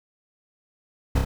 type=noise with echo; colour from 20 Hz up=brown; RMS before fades=-17 dBFS; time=1.15-1.19 s; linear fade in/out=10 ms; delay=30 ms; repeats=2; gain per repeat=-3 dB; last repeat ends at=1.25 s; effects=none